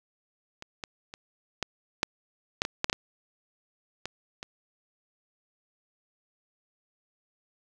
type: clicks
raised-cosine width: 0.2 ms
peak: -23 / -18 / -24 / -11 / -6 / -7 / -13 / -7 / -8 / -9 / -16 / -20 dBFS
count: 12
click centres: 0.624 / 0.838 / 1.139 / 1.627 / 2.031 / 2.619 / 2.651 / 2.844 / 2.898 / 2.929 / 4.056 / 4.429 s
effects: none